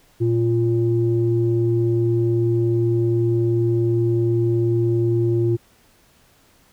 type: tone pair together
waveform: sine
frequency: 116.54 / 347 Hz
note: A#2 / F4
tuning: 0 / -11 cents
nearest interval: octave + perfect fifth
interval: 1889 cents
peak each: -18 dBFS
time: 0.2-5.57 s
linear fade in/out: 20 ms
effects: tanh soft clip ceiling -8 dBFS + pink hiss -56 dBFS RMS until 6.72 s